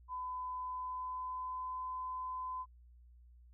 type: tone with pitch glide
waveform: sine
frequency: 1008 to 1017.9 Hz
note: B5 to C6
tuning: +35 to -48 cents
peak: -38 dBFS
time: 0.08-2.66 s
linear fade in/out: 50 ms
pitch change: +17 cents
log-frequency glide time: 0.53-1.82 s
effects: added 60 Hz sine -57 dBFS peak until 3.53 s